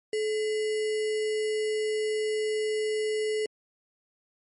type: tone with sample-and-hold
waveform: sine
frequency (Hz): 430.1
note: A4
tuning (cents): -39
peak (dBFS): -25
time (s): 0.13-3.46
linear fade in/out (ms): 2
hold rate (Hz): 2450
effects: MP3 48 kbps